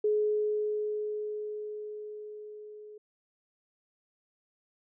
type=tone with level ramp; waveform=sine; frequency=422.8 Hz; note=G#4; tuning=31 cents sharp; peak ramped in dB=-23 to -45 dBFS; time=0.04-2.98 s; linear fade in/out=5 ms; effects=none